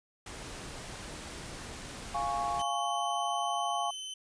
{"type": "noise", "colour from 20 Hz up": "pink", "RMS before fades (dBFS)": -43, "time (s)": [0.26, 2.62], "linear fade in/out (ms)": 5}
{"type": "chord", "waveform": "sine", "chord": "Db major", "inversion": "first", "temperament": "equal", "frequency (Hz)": [698.5, 830.6, 1108.7], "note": ["F5", "Ab5", "Db6"], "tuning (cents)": [0, 0, 0], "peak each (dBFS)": [-34, -34, -34], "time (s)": [2.14, 3.91], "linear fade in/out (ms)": 10}
{"type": "tone", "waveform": "sawtooth", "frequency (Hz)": 3055, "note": "G7", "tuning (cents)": -45, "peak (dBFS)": -35, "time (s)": [2.59, 4.14], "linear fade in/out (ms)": 5}
{"effects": ["resampled to 22050 Hz"]}